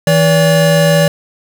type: tone pair together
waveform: square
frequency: 162 / 573.3 Hz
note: E3 / D5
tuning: -30 / -42 cents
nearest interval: octave + minor seventh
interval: 2188 cents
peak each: -11 dBFS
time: 0.07-1.08 s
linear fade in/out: 2 ms
effects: none